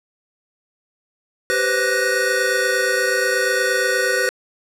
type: tone cluster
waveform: square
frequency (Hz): 387.7 / 498.6 / 527 / 1475 / 1869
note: G4 / B4 / C5 / F#6 / A#6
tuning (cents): -19 / +16 / +12 / -6 / +4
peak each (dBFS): -26 / -23 / -27 / -23 / -23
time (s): 1.5-4.29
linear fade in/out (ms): 0
effects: low-pass 12000 Hz 12 dB/octave + 8-bit